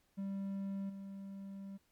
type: tone with level steps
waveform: triangle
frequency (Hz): 196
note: G3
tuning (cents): 0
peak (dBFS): -35 / -42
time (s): 0.17-1.78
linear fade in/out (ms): 20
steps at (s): 0.89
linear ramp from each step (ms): 10
effects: pink hiss -75 dBFS RMS until 1.91 s + MP3 96 kbps